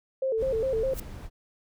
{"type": "tone with vibrato", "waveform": "sine", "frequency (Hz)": 485.3, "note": "B4", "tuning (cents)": -30, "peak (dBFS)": -24, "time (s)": [0.22, 0.94], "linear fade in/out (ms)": 5, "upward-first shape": "square", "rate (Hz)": 4.9, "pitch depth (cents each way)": 150}
{"type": "noise", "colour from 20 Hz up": "brown", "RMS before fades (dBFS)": -38, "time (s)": [0.37, 1.3], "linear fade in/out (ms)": 50}
{"type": "noise with exponential growth", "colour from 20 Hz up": "blue", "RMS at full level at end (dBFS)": -33, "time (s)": [0.9, 1], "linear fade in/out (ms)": 5, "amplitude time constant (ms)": 21}
{"effects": []}